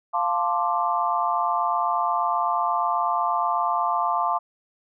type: chord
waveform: sine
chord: D minor seventh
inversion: first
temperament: equal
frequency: 698.5 / 880 / 1046.5 / 1174.7 Hz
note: F5 / A5 / C6 / D6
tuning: 0 / 0 / 0 / 0 cents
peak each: -26 dBFS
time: 0.13-4.39 s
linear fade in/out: 20 ms
effects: none